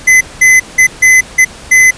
square tone bursts at uneven times, 2032 Hz, B6, 49 cents sharp, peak -3 dBFS, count 6, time 0.07-0.21 / 0.41-0.6 / 0.78-0.87 / 1.02-1.21 / 1.38-1.45 / 1.71-1.91 s, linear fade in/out 10 ms, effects pink hiss -31 dBFS RMS until 1.97 s + resampled to 22050 Hz

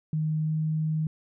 sine tone with pitch glide, 155.56 to 156.46 Hz, D#3 to D#3, 0 to +10 cents, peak -24 dBFS, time 0.13-1.07 s, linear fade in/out 2 ms, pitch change +10 cents, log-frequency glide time 0.45-0.51 s, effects none

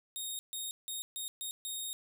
15% pulse tone bursts at uneven times, 3715 Hz, A#7, 7 cents flat, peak -30 dBFS, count 6, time 0.16-0.39 / 0.53-0.71 / 0.88-1.02 / 1.16-1.28 / 1.41-1.51 / 1.65-1.93 s, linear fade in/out 0 ms, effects none

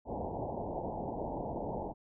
white low-pass noise, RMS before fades -38 dBFS, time 0.05-1.94 s, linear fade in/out 50 ms, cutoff 910 Hz, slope 96 dB/octave, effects none

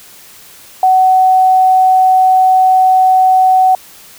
sine tone, 750 Hz, F#5, 23 cents sharp, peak -5 dBFS, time 0.83-3.75 s, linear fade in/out 2 ms, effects white hiss -38 dBFS RMS until 4.18 s

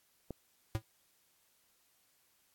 click, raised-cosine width 2 ms, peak -27 dBFS, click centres 0.307 s
square tone with exponential decay, 110.3 Hz, A2, 5 cents sharp, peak -27 dBFS, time 0.75-0.82 s, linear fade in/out 0 ms, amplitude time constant 15 ms
effects white hiss -72 dBFS RMS until 2.54 s + AAC 64 kbps

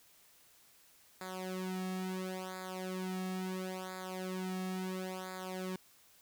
sawtooth tone with flanger, 186 Hz, F#3, 9 cents sharp, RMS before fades -40 dBFS, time 1.21-5.76 s, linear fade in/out 2 ms, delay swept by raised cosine 0.34 to 2.04 ms, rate 0.73 Hz, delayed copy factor -0.9, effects white hiss -64 dBFS RMS until 6.21 s

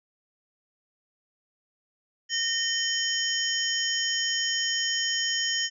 sine tone cluster, 1841 / 3076 / 5160 / 5560 / 6670 Hz, A#6 / G7 / E8 / F8 / G#8, -22 / -33 / -38 / -9 / +7 cents, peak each -30 / -29 / -35 / -31 / -33 dBFS, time 2.29-5.7 s, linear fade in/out 50 ms, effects none

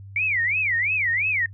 sine tone with vibrato, 2185 Hz, C#7, 26 cents flat, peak -20 dBFS, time 0.16-1.46 s, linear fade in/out 2 ms, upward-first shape sine, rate 2.9 Hz, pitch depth 300 cents each way, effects noise-tail reverb RT60 0.1 s tail -23 dB re dry + added 98 Hz sine -38 dBFS peak until 1.53 s

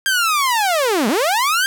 sawtooth linear two-way sweep, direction down then up, 1609 to 196 to 1609 Hz, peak -11 dBFS, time 0.06-1.66 s, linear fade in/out 0 ms, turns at 1.08 s, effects none

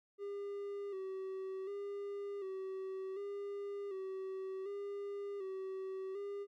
triangle tone with vibrato, 392 Hz, G4, in tune, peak -38 dBFS, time 0.18-6.47 s, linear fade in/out 50 ms, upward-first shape square, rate 0.67 Hz, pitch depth 48 cents each way, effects none

